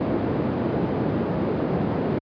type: band-pass noise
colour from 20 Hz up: white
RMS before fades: -24 dBFS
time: 0-2.19 s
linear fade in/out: 10 ms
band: 110 to 380 Hz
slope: 12 dB/octave
effects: high-pass 60 Hz 12 dB/octave + resampled to 11025 Hz